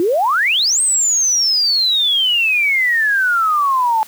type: exponential two-way sweep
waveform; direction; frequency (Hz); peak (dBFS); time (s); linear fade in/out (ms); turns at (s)
sine; up then down; 326.3 to 8510 to 862; -12; 0-4.03; 0; 0.81
effects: white hiss -40 dBFS RMS until 4.07 s + high-pass 100 Hz 12 dB/octave